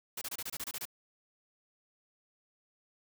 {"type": "noise bursts", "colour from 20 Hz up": "white", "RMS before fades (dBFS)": -39, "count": 10, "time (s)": [0.17, 0.854], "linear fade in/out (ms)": 5, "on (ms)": 45, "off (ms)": 26, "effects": []}